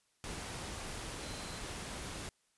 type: tone in noise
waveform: sine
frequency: 4083 Hz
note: C8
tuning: 43 cents flat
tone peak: -53 dBFS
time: 1.23-1.58 s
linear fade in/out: 0 ms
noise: pink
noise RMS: -43 dBFS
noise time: 0.24-2.29 s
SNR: -13 dB
effects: white hiss -75 dBFS RMS until 2.57 s + resampled to 24000 Hz